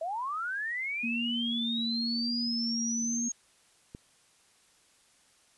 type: linear sweep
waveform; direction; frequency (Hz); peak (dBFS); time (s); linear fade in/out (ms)
sine; up; 620 to 6590; -31; 0.01-3.32; 5
type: tone with vibrato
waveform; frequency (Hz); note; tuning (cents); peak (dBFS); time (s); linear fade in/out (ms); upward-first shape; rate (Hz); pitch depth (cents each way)
sine; 233.1; A#3; 0; -31; 1.03-3.29; 10; triangle; 0.98; 30
type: click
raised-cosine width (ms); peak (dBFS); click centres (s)
3; -29; 3.949
effects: white hiss -64 dBFS RMS until 5.57 s + resampled to 24000 Hz